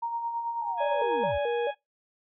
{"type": "tone with tremolo", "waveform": "sine", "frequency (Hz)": 932.3, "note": "A#5", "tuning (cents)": 0, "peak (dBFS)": -27, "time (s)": [0.02, 1.32], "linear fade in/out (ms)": 10, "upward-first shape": "sine", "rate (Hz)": 9.2, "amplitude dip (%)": 45}
{"type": "linear sweep", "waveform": "sine", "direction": "down", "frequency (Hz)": [885, 52.2], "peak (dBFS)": -35, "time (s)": [0.61, 1.38], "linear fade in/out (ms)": 5}
{"type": "harmonic tone", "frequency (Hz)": 830.6, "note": "G#5", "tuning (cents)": 0, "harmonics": [1, 2, 3, 4], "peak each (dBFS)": [-33, -39, -43, -45], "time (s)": [0.77, 1.75], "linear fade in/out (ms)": 50}
{"type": "tone with vibrato", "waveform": "sine", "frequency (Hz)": 523.3, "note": "C5", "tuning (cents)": 0, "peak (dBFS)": -26, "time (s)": [0.8, 1.71], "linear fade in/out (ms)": 10, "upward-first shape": "square", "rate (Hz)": 2.3, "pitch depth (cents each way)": 170}
{"effects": ["noise-tail reverb RT60 0.2 s tail -24 dB re dry"]}